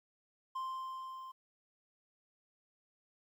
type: tone with level ramp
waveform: triangle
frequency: 1046.5 Hz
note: C6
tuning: in tune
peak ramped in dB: -34 to -44 dBFS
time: 0.55-1.32 s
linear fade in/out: 10 ms
effects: 12-bit